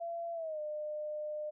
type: tone with pitch glide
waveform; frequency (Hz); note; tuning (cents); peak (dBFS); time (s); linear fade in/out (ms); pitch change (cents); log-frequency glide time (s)
sine; 678 to 604; E5 to D5; +49 to +48; -36; 0-1.51; 20; -201; 0.33-0.6
effects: none